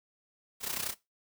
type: noise with amplitude modulation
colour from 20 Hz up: white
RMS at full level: -32 dBFS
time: 0.6-0.95 s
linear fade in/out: 50 ms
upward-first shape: sine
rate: 30.9 Hz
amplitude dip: 75%
effects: noise-tail reverb RT60 0.2 s tail -18 dB re dry